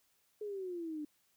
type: exponential sweep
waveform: sine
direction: down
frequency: 428 to 293.7 Hz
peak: -38 dBFS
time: 0.41-1.05 s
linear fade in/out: 5 ms
effects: white hiss -74 dBFS RMS until 1.36 s